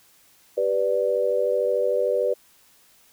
sine chord, G major, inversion none, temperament equal, 392 / 493.9 / 587.3 Hz, G4 / B4 / D5, 0 / 0 / 0 cents, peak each -27 / -22 / -24 dBFS, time 0.57-2.34 s, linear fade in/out 10 ms, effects white hiss -57 dBFS RMS until 3.12 s

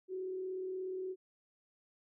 sine tone with frequency modulation, 373.7 Hz, F#4, 17 cents sharp, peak -37 dBFS, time 0.08-1.16 s, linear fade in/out 50 ms, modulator 36.8 Hz, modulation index 0.28, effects none

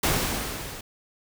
pink noise with level ramp, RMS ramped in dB -22 to -39 dBFS, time 0.03-0.81 s, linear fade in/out 5 ms, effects none

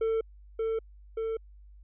triangle tone with echo, 447.5 Hz, A4, 29 cents sharp, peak -23 dBFS, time 0.01-0.21 s, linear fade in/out 5 ms, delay 580 ms, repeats 2, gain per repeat -2 dB, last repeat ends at 1.37 s, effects added 50 Hz sine -49 dBFS peak until 1.83 s + resampled to 8000 Hz

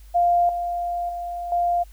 sine tone with level steps, 698.5 Hz, F5, in tune, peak -15 / -23 / -27 / -18 dBFS, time 0.14-1.84 s, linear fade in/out 20 ms, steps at 0.49 / 1.09 / 1.52 s, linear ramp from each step 2 ms, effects added 50 Hz sine -42 dBFS peak until 1.92 s + white hiss -57 dBFS RMS until 1.92 s

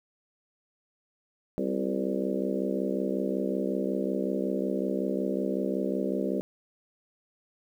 harmonic tone with a mistuned harmonic, 65.41 Hz, C2, in tune, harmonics 3 / 4 / 5 / 6 / 7 / 8 / 9, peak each -32 / -33 / -34 / -35 / -35 / -36 / -37 dBFS, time 1.58-6.41 s, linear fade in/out 0 ms, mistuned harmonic 5, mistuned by +55 cents, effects 10-bit

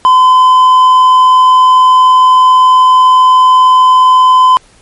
sine tone with hard clipping, 1020 Hz, C6, 44 cents flat, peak -3 dBFS, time 0.05-4.57 s, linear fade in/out 0 ms, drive 3 dB, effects pink hiss -44 dBFS RMS until 4.81 s + MP3 48 kbps

